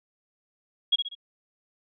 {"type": "tone with echo", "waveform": "sine", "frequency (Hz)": 3307, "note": "G#7", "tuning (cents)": -8, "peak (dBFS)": -17, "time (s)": [0.92, 0.96], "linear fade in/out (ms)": 10, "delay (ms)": 64, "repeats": 3, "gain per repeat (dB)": -7, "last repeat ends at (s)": 1.152, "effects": []}